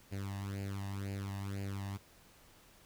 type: tone with flanger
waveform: sawtooth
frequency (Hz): 98.7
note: G2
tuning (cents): +12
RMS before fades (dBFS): -40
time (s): 0.11-1.98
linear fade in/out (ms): 20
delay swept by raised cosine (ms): 0.42 to 1.1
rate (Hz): 2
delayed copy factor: +0.8
effects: pink hiss -62 dBFS RMS until 2.85 s